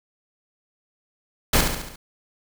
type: noise with echo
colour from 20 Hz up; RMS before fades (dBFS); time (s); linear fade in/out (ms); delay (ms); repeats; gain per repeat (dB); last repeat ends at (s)
pink; -17; 1.53-1.61; 5; 70; 5; -5; 1.96
effects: none